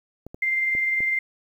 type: clicks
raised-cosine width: 2 ms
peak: -24 dBFS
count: 4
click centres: 0.266 / 0.345 / 0.751 / 1.005 s
type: tone with tremolo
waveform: sine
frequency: 2093 Hz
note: C7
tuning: in tune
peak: -19 dBFS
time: 0.42-1.19 s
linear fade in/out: 5 ms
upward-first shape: sine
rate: 20 Hz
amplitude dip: 30%
effects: 9-bit